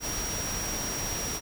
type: tone in noise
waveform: sine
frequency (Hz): 5670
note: F8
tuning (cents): +25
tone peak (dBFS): -33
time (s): 0-1.41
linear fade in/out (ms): 50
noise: pink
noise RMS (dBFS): -34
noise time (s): 0-1.41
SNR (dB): -2
effects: none